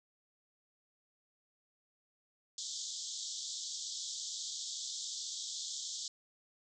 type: band-pass noise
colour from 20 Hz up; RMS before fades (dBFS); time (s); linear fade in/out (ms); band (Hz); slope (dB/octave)
white; -42; 2.58-6.08; 2; 3300 to 7600; 96
effects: none